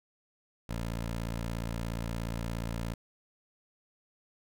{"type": "tone", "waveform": "15% pulse", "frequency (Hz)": 57, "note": "A#1", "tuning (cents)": -38, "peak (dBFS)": -27, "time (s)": [0.69, 2.94], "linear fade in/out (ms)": 5, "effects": []}